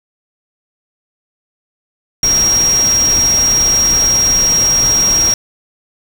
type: tone in noise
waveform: sine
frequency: 5620 Hz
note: F8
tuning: 10 cents sharp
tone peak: -9 dBFS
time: 2.23-5.34 s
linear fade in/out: 2 ms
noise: pink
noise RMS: -21 dBFS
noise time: 2.23-5.34 s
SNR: +9 dB
effects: none